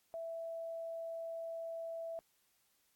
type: tone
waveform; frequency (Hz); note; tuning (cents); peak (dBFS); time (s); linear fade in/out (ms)
sine; 661; E5; +5; -40; 0.14-2.19; 0
effects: white hiss -75 dBFS RMS until 2.95 s + AAC 64 kbps